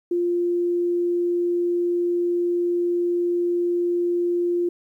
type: tone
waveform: sine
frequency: 349.2 Hz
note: F4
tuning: in tune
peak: -19 dBFS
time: 0.11-4.69 s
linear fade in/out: 5 ms
effects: 10-bit

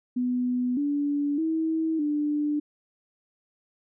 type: tone with pitch steps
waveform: sine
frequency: 248.4 / 288.2 / 321.2 / 296.1 Hz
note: B3 / D4 / E4 / D4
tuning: +10 / -33 / -45 / +14 cents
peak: -23 dBFS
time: 0.16-2.6 s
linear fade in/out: 10 ms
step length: 610 ms
effects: none

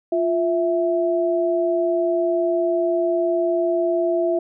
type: tone pair together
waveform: sine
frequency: 348.7 / 659.3 Hz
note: F4 / E5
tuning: -3 / 0 cents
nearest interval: major seventh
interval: 1103 cents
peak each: -20 dBFS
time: 0.12-4.39 s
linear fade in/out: 5 ms
effects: none

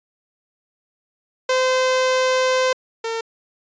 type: tone pair in turn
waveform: sawtooth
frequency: 515 / 454.1 Hz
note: C5 / A#4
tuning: -28 / -45 cents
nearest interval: major second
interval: 217 cents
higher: first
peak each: -12 / -19 dBFS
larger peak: first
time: 1.49-2.73 / 3.04-3.21 s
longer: first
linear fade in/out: 5 ms
effects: resampled to 16000 Hz

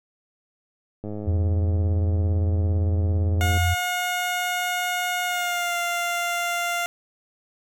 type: click train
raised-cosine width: 2 ms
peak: -20 dBFS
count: 267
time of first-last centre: 1.04-3.573 s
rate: 105 Hz
type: tone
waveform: sine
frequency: 87.31 Hz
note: F2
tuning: in tune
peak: -19 dBFS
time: 1.26-3.75 s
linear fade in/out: 20 ms
type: tone with pitch glide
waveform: 15% pulse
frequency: 719 to 695.7 Hz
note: F#5 to F5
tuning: -50 to -7 cents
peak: -17 dBFS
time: 3.41-6.86 s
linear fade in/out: 0 ms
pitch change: -57 cents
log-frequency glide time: 5.25-5.76 s
effects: none

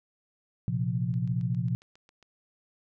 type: chord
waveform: sine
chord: Bb suspended second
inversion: none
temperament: equal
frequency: 116.54 / 130.81 / 174.61 Hz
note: Bb2 / C3 / F3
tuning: 0 / 0 / 0 cents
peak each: -30 / -30 / -31 dBFS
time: 0.68-1.75 s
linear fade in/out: 0 ms
type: click train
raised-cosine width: 0.2 ms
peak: -39 dBFS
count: 9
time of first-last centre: 1.14-2.227 s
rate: 7.36 Hz
effects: none

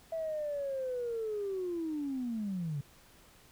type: linear sweep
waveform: sine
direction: down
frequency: 659.3 to 135.9 Hz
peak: -32 dBFS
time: 0.12-2.81 s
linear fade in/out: 5 ms
effects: tanh soft clip ceiling -28 dBFS + pink hiss -60 dBFS RMS until 3.51 s

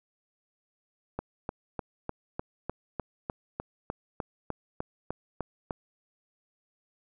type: click train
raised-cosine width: 1 ms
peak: -18 dBFS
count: 16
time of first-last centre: 1.19-5.708 s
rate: 3.32 Hz
effects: none

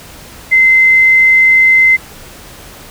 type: tone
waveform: sine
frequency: 2067 Hz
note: C7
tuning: 22 cents flat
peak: -4 dBFS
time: 0.51-1.97 s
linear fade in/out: 20 ms
effects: pink hiss -34 dBFS RMS until 2.9 s

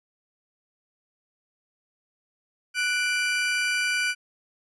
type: tone pair together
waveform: 35% pulse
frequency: 1479.8 / 2349 Hz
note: F#6 / D7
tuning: 0 / 0 cents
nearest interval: minor sixth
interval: 800 cents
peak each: -24 dBFS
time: 2.74-4.15 s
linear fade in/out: 50 ms
effects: resampled to 22050 Hz

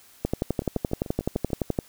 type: two click trains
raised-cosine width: 2 ms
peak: -10 / -23 dBFS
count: 19 / 7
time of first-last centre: 0.25-1.788 / 0.62-1.504 s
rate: 11.7 / 6.79 Hz
effects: white hiss -54 dBFS RMS until 1.88 s

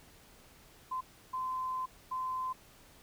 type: tone bursts at uneven times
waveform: sine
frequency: 1030 Hz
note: C6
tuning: 28 cents flat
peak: -33 dBFS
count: 3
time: 0.91-1.01 / 1.33-1.86 / 2.11-2.53 s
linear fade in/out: 10 ms
effects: pink hiss -59 dBFS RMS until 3.02 s

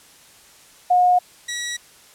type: tone pair in turn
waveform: sine / 15% pulse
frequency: 721 / 1924.8 Hz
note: F#5 / B6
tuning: -45 / -45 cents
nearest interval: octave + perfect fourth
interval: 1700 cents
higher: second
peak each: -12 / -19 dBFS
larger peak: first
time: 0.9-1.19 / 1.48-1.77 s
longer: neither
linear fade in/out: 10 ms
effects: white hiss -49 dBFS RMS until 2.14 s + low-pass 11000 Hz 12 dB/octave

